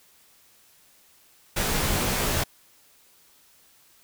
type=noise with comb filter; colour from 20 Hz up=pink; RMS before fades=-25 dBFS; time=1.56-2.44 s; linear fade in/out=10 ms; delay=18 ms; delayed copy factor=-0.9; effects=white hiss -58 dBFS RMS until 4.03 s